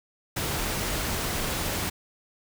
pink noise, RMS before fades -29 dBFS, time 0.36-1.9 s, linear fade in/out 10 ms, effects none

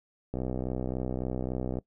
click train, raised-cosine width 2 ms, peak -19 dBFS, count 93, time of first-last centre 0.34-1.787 s, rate 63.6 Hz, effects noise-tail reverb RT60 0.1 s tail -21 dB re dry

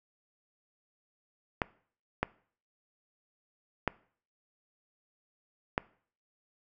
clicks, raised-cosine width 0.5 ms, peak -12 dBFS, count 4, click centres 1.618 / 2.23 / 3.877 / 5.779 s, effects noise-tail reverb RT60 0.5 s tail -21 dB re dry

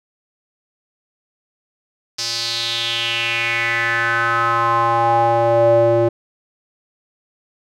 square tone with band-pass filter sweep, 116.6 Hz, A#2, 1 cent sharp, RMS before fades -17 dBFS, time 2.18-6.09 s, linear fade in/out 10 ms, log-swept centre 5200 to 460 Hz, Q 4.5, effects none

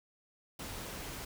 pink noise, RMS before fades -43 dBFS, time 0.59-1.25 s, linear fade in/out 5 ms, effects none

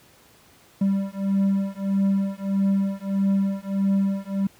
triangle beating tone pair, 195.2 / 196.8 Hz, G3 / G3, -7 / +7 cents, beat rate 1.6 Hz, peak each -21 dBFS, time 0.81-4.47 s, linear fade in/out 5 ms, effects pink hiss -54 dBFS RMS until 4.59 s + high-pass 80 Hz 12 dB/octave

